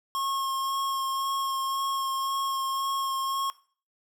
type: tone with vibrato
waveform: square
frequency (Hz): 1082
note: C#6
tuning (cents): -42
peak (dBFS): -28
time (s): 0.15-3.5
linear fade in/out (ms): 0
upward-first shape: sine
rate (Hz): 1.9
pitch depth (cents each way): 12
effects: noise-tail reverb RT60 0.4 s tail -17 dB re dry